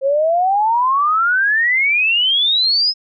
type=exponential sweep; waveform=sine; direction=up; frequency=528 to 5180 Hz; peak=-12 dBFS; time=0.01-2.94 s; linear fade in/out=50 ms; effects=none

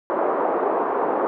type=band-pass noise; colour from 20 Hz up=pink; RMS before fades=-22 dBFS; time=0.1-1.27 s; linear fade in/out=0 ms; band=350 to 1100 Hz; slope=24 dB/octave; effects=none

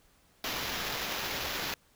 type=noise with sample-and-hold; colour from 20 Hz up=white; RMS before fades=-35 dBFS; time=0.44-1.74 s; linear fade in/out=2 ms; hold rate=8820 Hz; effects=pink hiss -65 dBFS RMS until 1.95 s

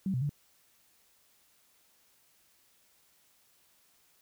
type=tone with pitch steps; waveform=sine; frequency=191.7 / 126.5 / 144.9 Hz; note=G3 / B2 / D3; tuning=-38 / +42 / -23 cents; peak=-28 dBFS; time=0.06-0.294 s; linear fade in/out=2 ms; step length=78 ms; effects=white hiss -67 dBFS RMS until 4.21 s

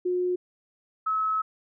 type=tone pair in turn; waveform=sine; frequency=360.6 / 1291 Hz; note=F#4 / E6; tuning=-45 / -37 cents; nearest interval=octave + minor seventh; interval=2208 cents; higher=second; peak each=-23 dBFS; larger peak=neither; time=0.05-0.36 / 1.06-1.42 s; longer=second; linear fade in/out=10 ms; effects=none

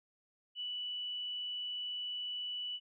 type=tone; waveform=sine; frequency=2962 Hz; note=F#7; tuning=1 cent sharp; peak=-37 dBFS; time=0.55-2.8 s; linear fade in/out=50 ms; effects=none

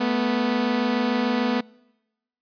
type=tone pair together; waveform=sawtooth; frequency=219.1 / 245.9 Hz; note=A3 / B3; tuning=-7 / -7 cents; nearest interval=major second; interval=200 cents; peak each=-22 / -18 dBFS; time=0-1.61 s; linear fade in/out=10 ms; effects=noise-tail reverb RT60 1.0 s tail -26 dB re dry + resampled to 11025 Hz

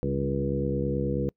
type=harmonic tone with a mistuned harmonic; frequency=69.3 Hz; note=C#2; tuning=in tune; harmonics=1 / 2 / 3 / 4 / 5 / 6 / 7; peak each=-34 / -30 / -32 / -34 / -34 / -36 / -31 dBFS; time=0.03-1.29 s; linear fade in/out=0 ms; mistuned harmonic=3; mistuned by=-53 cents; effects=noise-tail reverb RT60 0.1 s tail -26 dB re dry

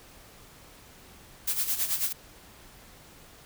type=noise with tremolo; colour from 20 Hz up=blue; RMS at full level=-26 dBFS; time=1.47-2.13 s; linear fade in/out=10 ms; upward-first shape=sine; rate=9.2 Hz; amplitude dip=70%; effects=pink hiss -52 dBFS RMS until 3.45 s

